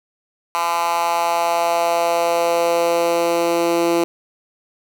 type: tone with high-pass filter sweep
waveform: 10% pulse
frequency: 169.9 Hz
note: F3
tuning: 47 cents flat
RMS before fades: -18 dBFS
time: 0.55-4.04 s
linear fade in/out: 0 ms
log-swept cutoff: 980 to 340 Hz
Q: 2.8
effects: none